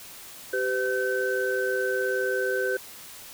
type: tone cluster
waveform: sine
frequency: 388.1 / 507 / 1532 Hz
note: G4 / B4 / G6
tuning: -17 / +45 / -40 cents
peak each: -28 dBFS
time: 0.53-2.77 s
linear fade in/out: 5 ms
effects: white hiss -44 dBFS RMS until 3.33 s